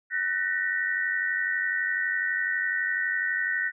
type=tone cluster; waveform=sine; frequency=1503 / 1818 / 1910 Hz; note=F#6 / A#6 / A#6; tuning=+27 / -44 / +42 cents; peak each=-29 dBFS; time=0.1-3.72 s; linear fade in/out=50 ms; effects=none